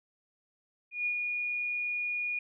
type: tone with ADSR envelope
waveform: sine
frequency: 2443 Hz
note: D#7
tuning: 32 cents flat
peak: -27 dBFS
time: 0.91-2.39 s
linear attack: 150 ms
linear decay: 81 ms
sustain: -3 dB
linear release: 4 ms
effects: none